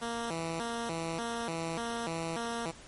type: tone with vibrato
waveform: 10% pulse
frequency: 196 Hz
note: G3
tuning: in tune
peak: -25 dBFS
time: 0.01-2.72 s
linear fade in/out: 20 ms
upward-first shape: square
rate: 1.7 Hz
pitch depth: 300 cents each way
effects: pink hiss -52 dBFS RMS until 2.87 s + MP3 48 kbps